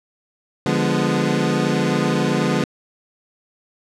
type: chord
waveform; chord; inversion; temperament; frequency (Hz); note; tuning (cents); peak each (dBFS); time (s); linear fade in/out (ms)
25% pulse; D diminished seventh; none; equal with one note detuned; 146.83 / 174.61 / 205.4 / 246.9; D3 / F3 / Ab3 / Cb4; 0 / 0 / -19 / 0; -19; 0.66-2.64; 2
effects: low-pass 7000 Hz 12 dB/octave